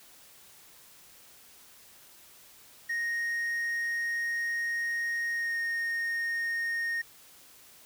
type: tone with pitch glide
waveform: triangle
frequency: 1864.7 to 1850.8 Hz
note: A#6 to A#6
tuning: 0 to -13 cents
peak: -27 dBFS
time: 2.89-7.02 s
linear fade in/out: 10 ms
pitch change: -13 cents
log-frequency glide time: 5.32-5.58 s
effects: white hiss -55 dBFS RMS until 7.85 s